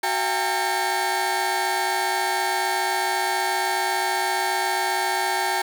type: tone cluster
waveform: 30% pulse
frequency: 372.6 / 681 / 800 / 908 / 2204 Hz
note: F#4 / F5 / G5 / A#5 / C#7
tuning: +12 / -44 / +35 / -46 / -11 cents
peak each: -28 / -29 / -23 / -23 / -29 dBFS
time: 0.03-5.62 s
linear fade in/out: 5 ms
effects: none